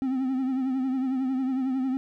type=tone with vibrato; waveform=triangle; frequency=261.6 Hz; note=C4; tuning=in tune; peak=-22 dBFS; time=0.02-1.97 s; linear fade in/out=0 ms; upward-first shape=triangle; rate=11 Hz; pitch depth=68 cents each way; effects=none